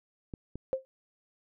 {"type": "clicks", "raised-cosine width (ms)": 3, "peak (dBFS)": -26, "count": 2, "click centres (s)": [0.338, 0.556]}
{"type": "tone with exponential decay", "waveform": "sine", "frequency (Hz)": 527, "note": "C5", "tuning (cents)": 12, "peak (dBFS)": -22, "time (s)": [0.73, 0.85], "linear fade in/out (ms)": 0, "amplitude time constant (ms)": 24}
{"effects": []}